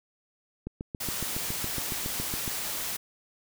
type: click train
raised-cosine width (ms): 3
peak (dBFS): -21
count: 14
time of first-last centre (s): 0.67-2.478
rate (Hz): 7.19
type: noise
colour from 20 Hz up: white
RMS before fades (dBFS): -33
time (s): 1-2.97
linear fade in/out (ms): 10
effects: none